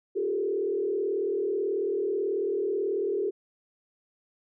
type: tone with frequency modulation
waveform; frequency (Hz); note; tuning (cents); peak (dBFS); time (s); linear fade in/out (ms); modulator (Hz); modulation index
sine; 400.8; G4; +38; -25; 0.15-3.31; 20; 38.3; 1.2
effects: none